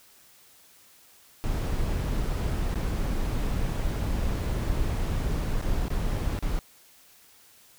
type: noise with dropouts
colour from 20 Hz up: brown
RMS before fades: -27 dBFS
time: 1.44-6.59 s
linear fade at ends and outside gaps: 0 ms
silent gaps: 2.743-2.757 / 5.615-5.624 / 5.883-5.903 / 6.389-6.425 s
effects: white hiss -56 dBFS RMS until 7.78 s